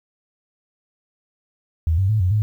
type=tone with pitch steps; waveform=sine; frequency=81 / 95.9 / 108.5 / 90.9 / 106.6 Hz; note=E2 / G2 / A2 / F#2 / G#2; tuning=-30 / -37 / -24 / -30 / +46 cents; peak=-15 dBFS; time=1.87-2.42 s; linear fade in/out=0 ms; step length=110 ms; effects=9-bit